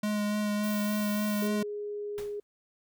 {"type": "tone with vibrato", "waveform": "square", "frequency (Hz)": 208.9, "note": "G#3", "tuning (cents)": 10, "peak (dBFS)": -28, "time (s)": [0.03, 1.63], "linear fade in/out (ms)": 5, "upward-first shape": "sine", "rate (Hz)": 3.5, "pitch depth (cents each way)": 14}
{"type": "noise", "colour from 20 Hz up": "violet", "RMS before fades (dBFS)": -41, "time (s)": [0.63, 1.48], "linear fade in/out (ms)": 10}
{"type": "tone with pitch glide", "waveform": "sine", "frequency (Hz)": [415.3, 412.7], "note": ["G#4", "G#4"], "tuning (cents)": [0, -11], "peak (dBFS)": -33, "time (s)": [1.42, 2.4], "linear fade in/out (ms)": 5, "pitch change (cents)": -11, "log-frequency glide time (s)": [1.55, 2.17]}
{"type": "noise with exponential decay", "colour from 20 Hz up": "pink", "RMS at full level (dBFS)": -42, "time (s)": [2.18, 2.43], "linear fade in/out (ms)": 0, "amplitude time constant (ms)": 54}
{"effects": []}